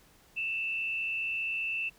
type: tone with frequency modulation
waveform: sine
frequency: 2665 Hz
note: E7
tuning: 18 cents sharp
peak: -30 dBFS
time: 0.36-1.9 s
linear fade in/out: 20 ms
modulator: 136 Hz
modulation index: 0.44
effects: pink hiss -61 dBFS RMS until 1.98 s